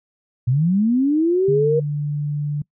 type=linear sweep; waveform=sine; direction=up; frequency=116.54 to 480.6 Hz; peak=-14 dBFS; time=0.47-1.8 s; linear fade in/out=10 ms
type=tone; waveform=sine; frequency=146.83 Hz; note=D3; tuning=in tune; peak=-20 dBFS; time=1.48-2.62 s; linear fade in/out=5 ms
effects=noise-tail reverb RT60 0.1 s tail -24 dB re dry